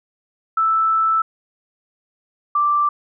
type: tone pair in turn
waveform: sine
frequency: 1318.5 / 1174.6 Hz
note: E6 / D6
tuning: 0 / 0 cents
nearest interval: major second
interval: 200 cents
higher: first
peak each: -14 dBFS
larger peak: neither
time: 0.57-1.22 / 2.55-2.89 s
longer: first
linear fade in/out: 5 ms
effects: none